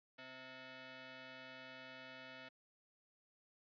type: ring-modulated tone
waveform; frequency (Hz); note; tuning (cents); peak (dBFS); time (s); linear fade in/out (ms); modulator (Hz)
10% pulse; 390; G4; -9; -40; 0.18-2.49; 10; 1040
effects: high-pass 200 Hz 12 dB/octave + resampled to 11025 Hz